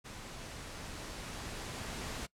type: noise with level ramp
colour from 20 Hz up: pink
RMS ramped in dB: -47 to -40 dBFS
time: 0.04-2.27 s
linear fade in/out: 20 ms
effects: noise-tail reverb RT60 0.1 s tail -23 dB re dry + low-pass 9000 Hz 12 dB/octave